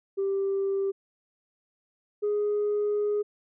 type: tone pair in turn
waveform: sine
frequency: 392 / 415.3 Hz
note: G4 / G#4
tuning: 0 / 0 cents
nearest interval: minor second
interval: 100 cents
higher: second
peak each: -23 / -22 dBFS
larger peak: second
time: 0.17-0.92 / 2.22-3.23 s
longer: second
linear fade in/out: 20 ms
effects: tanh soft clip ceiling -21 dBFS